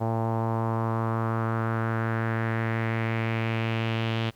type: tone with low-pass filter sweep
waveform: sawtooth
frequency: 113.2 Hz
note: A2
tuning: 50 cents sharp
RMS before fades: -27 dBFS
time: 0-4.31 s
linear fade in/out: 20 ms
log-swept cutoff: 810 to 3200 Hz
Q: 2.9
effects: pink hiss -60 dBFS RMS until 4.35 s